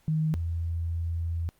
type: tone pair in turn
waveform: sine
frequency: 156.6 / 83.65 Hz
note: D#3 / E2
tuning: +11 / +26 cents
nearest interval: major seventh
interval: 1085 cents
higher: first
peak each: -23 / -27 dBFS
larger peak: first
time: 0.08-0.34 / 0.34-1.49 s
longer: second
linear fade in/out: 0 ms
effects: pink hiss -65 dBFS RMS until 1.59 s + Opus 48 kbps